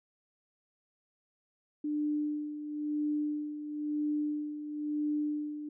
sine tone with tremolo, 298.3 Hz, D4, 27 cents sharp, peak -28 dBFS, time 1.84-5.69 s, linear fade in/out 5 ms, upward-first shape sine, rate 0.99 Hz, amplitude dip 65%, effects none

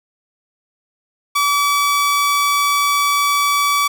sawtooth tone, 1147 Hz, D6, 41 cents flat, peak -10 dBFS, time 1.35-3.88 s, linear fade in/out 10 ms, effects none

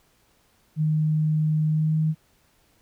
sine tone with pitch glide, 154.7 to 156.77 Hz, D#3 to D#3, -10 to +13 cents, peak -19 dBFS, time 0.76-2.15 s, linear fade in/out 50 ms, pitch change +23 cents, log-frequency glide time 1.68-1.96 s, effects pink hiss -63 dBFS RMS until 2.81 s

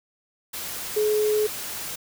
sine tone in noise, 425.2 Hz, G#4, 41 cents sharp, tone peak -19 dBFS, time 0.96-1.47 s, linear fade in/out 10 ms, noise white, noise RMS -33 dBFS, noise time 0.53-1.96 s, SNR +11 dB, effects none

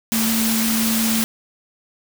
sine tone in noise, 224.3 Hz, A3, 34 cents sharp, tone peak -19 dBFS, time 0.12-1.24 s, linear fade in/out 0 ms, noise white, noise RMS -22 dBFS, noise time 0.12-1.24 s, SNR 0 dB, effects none

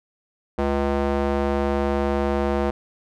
square tone with band-pass filter, 70 Hz, C#2, 18 cents sharp, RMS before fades -22 dBFS, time 0.58-2.71 s, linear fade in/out 10 ms, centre 560 Hz, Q 0.87, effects none

